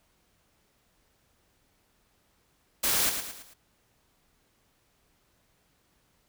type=noise with echo; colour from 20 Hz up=white; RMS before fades=-26 dBFS; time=2.83-3.1 s; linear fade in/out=10 ms; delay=110 ms; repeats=4; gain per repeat=-7 dB; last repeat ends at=3.54 s; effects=pink hiss -69 dBFS RMS until 6.28 s